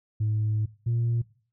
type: tone pair in turn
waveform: sine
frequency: 107.6 / 117.18 Hz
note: A2 / A#2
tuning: -38 / +9 cents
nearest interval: minor second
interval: 147 cents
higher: second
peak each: -21 dBFS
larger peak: neither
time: 0.2-0.66 / 0.86-1.22 s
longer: first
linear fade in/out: 10 ms
effects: noise-tail reverb RT60 0.4 s tail -19 dB re dry + tanh soft clip ceiling -20 dBFS